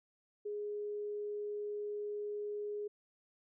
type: tone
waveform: sine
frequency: 415.3 Hz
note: G#4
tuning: in tune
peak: -37 dBFS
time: 0.45-2.88 s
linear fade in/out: 10 ms
effects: none